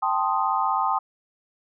sine chord, A half-diminished seventh, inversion third, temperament equal, 784 / 880 / 1046.5 / 1244.5 Hz, G5 / A5 / C6 / Eb6, 0 / 0 / 0 / 0 cents, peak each -26 dBFS, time 0.02-0.99 s, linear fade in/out 10 ms, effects none

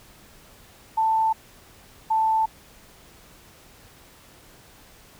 sine tone pair in turn, 886 / 882.7 Hz, A5 / A5, +12 / +5 cents, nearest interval unison, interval 7 cents, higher first, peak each -18 dBFS, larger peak neither, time 0.97-1.33 / 2.1-2.46 s, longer neither, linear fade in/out 10 ms, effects pink hiss -51 dBFS RMS until 5.19 s

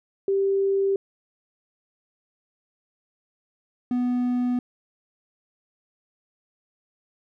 sine / triangle tone pair in turn, 392 / 246.9 Hz, G4 / B3, 0 / 0 cents, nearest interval minor sixth, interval 800 cents, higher first, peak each -19 dBFS, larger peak neither, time 0.28-0.96 / 3.91-4.59 s, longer neither, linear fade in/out 2 ms, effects none

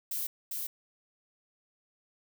violet noise with echo, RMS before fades -34 dBFS, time 0.11-0.27 s, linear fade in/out 5 ms, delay 400 ms, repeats 1, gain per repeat -2 dB, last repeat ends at 0.67 s, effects none

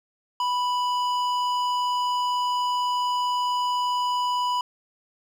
sine tone with hard clipping, 987.8 Hz, B5, in tune, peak -24 dBFS, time 0.4-4.61 s, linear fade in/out 2 ms, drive 11 dB, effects none

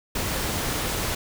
pink noise, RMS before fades -27 dBFS, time 0.15-1.15 s, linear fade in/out 5 ms, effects none

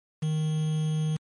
triangle tone with quantisation, 155.56 Hz, D#3, in tune, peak -22 dBFS, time 0.22-1.17 s, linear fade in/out 10 ms, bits 7, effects MP3 48 kbps

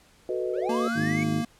sine chord, B dominant seventh, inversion second, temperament equal, 370 / 440 / 493.9 / 622.3 Hz, F#4 / A4 / B4 / D#5, 0 / 0 / 0 / 0 cents, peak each -29 / -34 / -31 / -34 dBFS, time 0.29-0.88 s, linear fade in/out 2 ms
triangle linear sweep, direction up, 415.3 to 2282 Hz, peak -28 dBFS, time 0.53-1.24 s, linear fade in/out 10 ms
square tone with vibrato, 231.4 Hz, A#3, 13 cents flat, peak -28 dBFS, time 0.69-1.45 s, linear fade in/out 5 ms, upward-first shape triangle, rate 2.9 Hz, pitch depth 10 cents each way
harmonic tone, 51.91 Hz, G#1, in tune, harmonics 2 / 3 / 4 / 5 / 6 / 7 / 8, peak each -35 / -28 / -36 / -40 / -30 / -38 / -43 dBFS, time 0.94-1.44 s, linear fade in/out 50 ms
effects pink hiss -58 dBFS RMS until 1.59 s + low-pass 11000 Hz 12 dB/octave

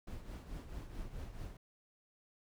brown noise with tremolo, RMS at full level -43 dBFS, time 0.07-1.57 s, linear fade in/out 5 ms, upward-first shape triangle, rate 4.6 Hz, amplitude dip 65%, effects none

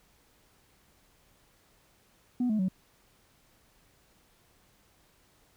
sine tone with pitch steps, 246.9 / 214.9 / 187.12 Hz, B3 / A3 / F#3, 0 / -41 / +20 cents, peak -23 dBFS, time 2.4-2.685 s, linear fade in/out 5 ms, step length 95 ms, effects tanh soft clip ceiling -23 dBFS + pink hiss -65 dBFS RMS until 5.56 s

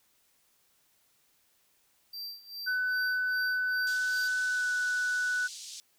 square tone with tremolo, 4699 Hz, D8, in tune, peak -37 dBFS, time 2.13-4.28 s, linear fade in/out 5 ms, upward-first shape sine, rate 2.5 Hz, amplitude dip 85%
sine tone with pitch glide, 1500 to 1486.2 Hz, F#6 to F#6, +23 to +7 cents, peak -27 dBFS, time 2.66-5.48 s, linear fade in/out 20 ms, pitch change -16 cents, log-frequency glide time 4.46-4.71 s
white band-pass noise, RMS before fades -44 dBFS, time 3.87-5.8 s, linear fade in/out 0 ms, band 3600 to 7200 Hz, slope 24 dB/octave
effects white hiss -69 dBFS RMS until 5.98 s

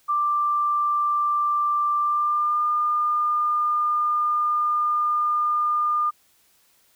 sine tone with pitch glide, 1180 to 1208.3 Hz, D6 to D6, +8 to +49 cents, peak -19 dBFS, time 0.08-6.11 s, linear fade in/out 20 ms, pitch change +41 cents, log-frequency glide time 2-2.64 s, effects white hiss -61 dBFS RMS until 6.95 s

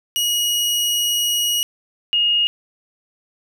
sawtooth / sine tone pair in turn, 2898 / 2858 Hz, F#7 / F7, -37 / +39 cents, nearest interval unison, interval 24 cents, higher first, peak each -14 dBFS, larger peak neither, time 0.16-1.63 / 2.13-2.47 s, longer first, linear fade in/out 0 ms, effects none

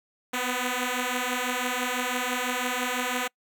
5% pulse beating tone pair, 246 / 252 Hz, B3 / B3, -7 / +35 cents, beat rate 6 Hz, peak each -19 / -17 dBFS, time 0.33-3.28 s, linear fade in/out 10 ms, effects noise-tail reverb RT60 0.1 s tail -26 dB re dry

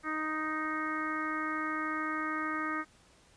harmonic tone, 311.1 Hz, D#4, in tune, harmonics 1 / 2 / 3 / 4 / 5 / 6 / 7, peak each -37 / -47 / -46 / -35 / -40 / -40 / -43 dBFS, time 0.03-2.85 s, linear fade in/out 50 ms, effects pink hiss -62 dBFS RMS until 3.36 s + resampled to 22050 Hz

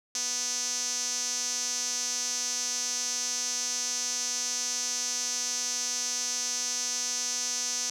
sawtooth tone with band-pass filter, 246.9 Hz, B3, in tune, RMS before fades -31 dBFS, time 0.15-7.9 s, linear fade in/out 2 ms, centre 6000 Hz, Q 5.9, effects none

